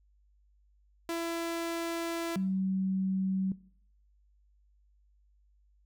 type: tone pair in turn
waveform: sawtooth / sine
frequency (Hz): 335 / 190.14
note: E4 / F#3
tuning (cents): +28 / +47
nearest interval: minor seventh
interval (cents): 981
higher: first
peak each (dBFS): -28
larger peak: neither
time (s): 1.09-2.36 / 2.36-3.52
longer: first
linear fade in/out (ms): 2
effects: noise-tail reverb RT60 0.6 s tail -19 dB re dry + added 50 Hz sine -63 dBFS peak until 5.85 s